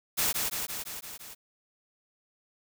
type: noise with echo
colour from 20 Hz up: white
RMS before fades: -27 dBFS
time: 0.17-0.33 s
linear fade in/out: 20 ms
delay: 170 ms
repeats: 6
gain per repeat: -3 dB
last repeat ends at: 1.35 s
effects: none